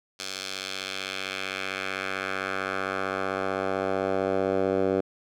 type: tone with band-pass filter sweep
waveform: 10% pulse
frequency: 95.6 Hz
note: G2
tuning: 43 cents flat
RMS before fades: -29 dBFS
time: 0.19-5.01 s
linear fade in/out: 10 ms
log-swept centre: 4900 to 450 Hz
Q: 1.3
effects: none